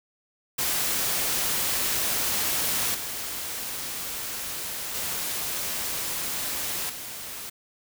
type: noise with level steps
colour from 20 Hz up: white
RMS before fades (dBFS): -26 / -33 / -30 / -37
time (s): 0.58-7.5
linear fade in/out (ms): 10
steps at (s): 2.94 / 4.94 / 6.89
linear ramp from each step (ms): 10
effects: none